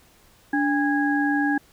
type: tone cluster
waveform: sine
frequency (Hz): 289.7 / 810 / 1652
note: D4 / G#5 / G#6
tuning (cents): -24 / -43 / -10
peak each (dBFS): -21 / -27 / -25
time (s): 0.53-1.58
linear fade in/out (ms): 5
effects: pink hiss -56 dBFS RMS until 1.72 s